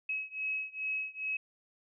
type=beating tone pair; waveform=sine; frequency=2561 / 2563.4 Hz; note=D#7 / E7; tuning=+49 / -49 cents; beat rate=2.4 Hz; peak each=-36 / -37 dBFS; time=0.09-1.37 s; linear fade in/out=5 ms; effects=none